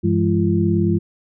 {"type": "tone cluster", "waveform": "sine", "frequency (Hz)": [98.2, 168.5, 206.5, 342.2], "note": ["G2", "E3", "G#3", "F4"], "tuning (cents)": [4, 38, -10, -35], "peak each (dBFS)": -20, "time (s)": [0.03, 0.99], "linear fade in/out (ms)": 20, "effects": []}